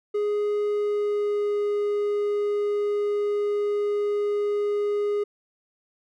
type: tone with pitch glide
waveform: triangle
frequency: 415.3 to 412.4 Hz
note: G#4 to G#4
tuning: 0 to -12 cents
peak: -20 dBFS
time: 0.14-5.24 s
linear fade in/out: 10 ms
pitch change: -12 cents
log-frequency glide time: 0.66-1.58 s
effects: none